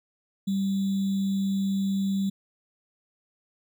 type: tone with sample-and-hold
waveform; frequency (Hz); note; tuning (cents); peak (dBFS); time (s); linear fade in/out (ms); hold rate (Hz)
sine; 195.4; G3; -5; -23; 0.47-2.3; 10; 3675
effects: none